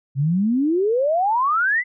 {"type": "exponential sweep", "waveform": "sine", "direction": "up", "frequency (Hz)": [130, 2065], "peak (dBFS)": -16, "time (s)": [0.15, 1.84], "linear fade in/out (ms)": 50, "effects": []}